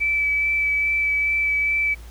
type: tone with vibrato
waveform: sine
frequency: 2307 Hz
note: D7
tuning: 31 cents flat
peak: -18 dBFS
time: 0-1.95 s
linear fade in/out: 20 ms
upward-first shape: sine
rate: 2.4 Hz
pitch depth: 12 cents each way
effects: added 57 Hz sine -37 dBFS peak until 2.1 s + pink hiss -49 dBFS RMS until 2.1 s